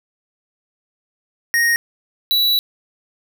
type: tone pair in turn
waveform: square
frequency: 1866 / 3933 Hz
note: A#6 / B7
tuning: +1 / -8 cents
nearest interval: octave + minor second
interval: 1291 cents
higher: second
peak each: -14 dBFS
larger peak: neither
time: 1.54-1.76 / 2.31-2.59 s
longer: second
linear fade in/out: 0 ms
effects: none